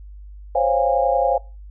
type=chord; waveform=sine; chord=Db major seventh; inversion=third; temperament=equal with one note detuned; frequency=523.3 / 554.4 / 698.5 / 816.8 Hz; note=C5 / Db5 / F5 / Ab5; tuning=0 / 0 / 0 / -29 cents; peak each=-21 dBFS; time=0.55-1.38 s; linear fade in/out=5 ms; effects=noise-tail reverb RT60 0.3 s tail -21 dB re dry + added 50 Hz sine -36 dBFS peak until 1.7 s